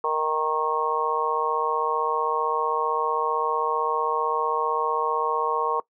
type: harmonic tone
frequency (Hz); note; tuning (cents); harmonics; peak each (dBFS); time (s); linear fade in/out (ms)
155.56; D#3; 0; 3 / 4 / 5 / 6 / 7; -27 / -34 / -32 / -27 / -26; 0.04-5.8; 2
effects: noise-tail reverb RT60 0.1 s tail -20 dB re dry